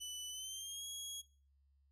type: tone with pitch glide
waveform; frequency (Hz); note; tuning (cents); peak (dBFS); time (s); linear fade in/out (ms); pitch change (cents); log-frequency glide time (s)
20% pulse; 2986 to 3313; F#7 to G#7; +15 to -5; -38; 0-1.22; 20; +180; 0.29-0.85
effects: noise-tail reverb RT60 0.4 s tail -19 dB re dry + added 69 Hz sine -69 dBFS peak until 1.91 s